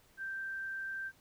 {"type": "tone", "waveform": "sine", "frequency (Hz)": 1568, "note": "G6", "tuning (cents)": 0, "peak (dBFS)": -37, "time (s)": [0.17, 1.12], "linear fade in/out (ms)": 50, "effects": ["pink hiss -66 dBFS RMS until 1.2 s"]}